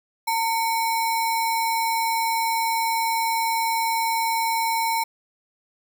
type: tone with sample-and-hold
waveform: sine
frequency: 910 Hz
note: A#5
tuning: 42 cents flat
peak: -20 dBFS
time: 0.27-5.04 s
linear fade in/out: 10 ms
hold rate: 3150 Hz
effects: none